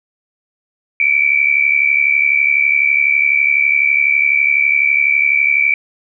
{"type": "tone pair together", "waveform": "sine", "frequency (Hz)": [2277, 2349], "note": ["C#7", "D7"], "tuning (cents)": [46, 0], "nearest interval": "minor second", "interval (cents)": 54, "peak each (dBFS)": -13, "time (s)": [1, 5.74], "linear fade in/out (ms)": 2, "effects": []}